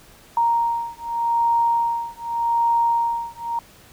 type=beating tone pair; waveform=sine; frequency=932.3 / 933.14 Hz; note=A#5 / A#5; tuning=0 / +2 cents; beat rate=0.84 Hz; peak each=-21 dBFS; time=0.37-3.59 s; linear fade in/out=2 ms; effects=pink hiss -49 dBFS RMS until 3.92 s